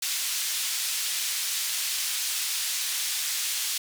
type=band-pass noise; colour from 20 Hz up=pink; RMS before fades=-29 dBFS; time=0.02-3.78 s; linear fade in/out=5 ms; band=3300 to 14000 Hz; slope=12 dB/octave; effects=none